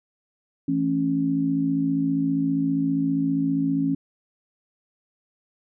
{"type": "harmonic tone", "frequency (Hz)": 55, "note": "A1", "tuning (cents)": 0, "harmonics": [3, 4, 5], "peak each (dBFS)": [-27, -32, -21], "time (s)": [0.68, 3.95], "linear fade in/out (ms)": 5, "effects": []}